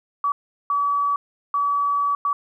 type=tone bursts at uneven times; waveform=sine; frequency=1143 Hz; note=D6; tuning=47 cents flat; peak=-18 dBFS; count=4; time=0.24-0.32 / 0.7-1.16 / 1.54-2.15 / 2.25-2.33 s; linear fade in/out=2 ms; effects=10-bit